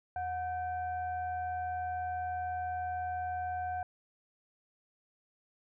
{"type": "tone with frequency modulation", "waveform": "sine", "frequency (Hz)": 730, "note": "F#5", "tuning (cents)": -24, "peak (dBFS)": -33, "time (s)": [0.16, 3.83], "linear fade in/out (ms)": 2, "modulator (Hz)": 814, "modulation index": 0.51, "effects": []}